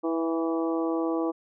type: harmonic tone with a mistuned harmonic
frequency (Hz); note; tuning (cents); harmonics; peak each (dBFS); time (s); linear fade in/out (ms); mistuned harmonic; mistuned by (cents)
163.9; E3; -10; 2 / 3 / 4 / 5 / 6 / 7; -26 / -31 / -35 / -38 / -40 / -38; 0.03-1.32; 20; 4; +18
effects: none